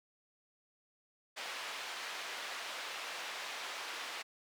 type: band-pass noise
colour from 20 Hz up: white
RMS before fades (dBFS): -43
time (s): 1.36-4.23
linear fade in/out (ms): 20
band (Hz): 580 to 3300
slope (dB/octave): 12
effects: none